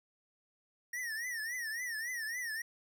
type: tone with vibrato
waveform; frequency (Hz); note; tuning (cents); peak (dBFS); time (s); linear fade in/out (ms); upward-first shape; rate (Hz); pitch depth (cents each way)
square; 1864.7; A#6; 0; -37; 0.93-2.62; 5; triangle; 3.6; 160
effects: none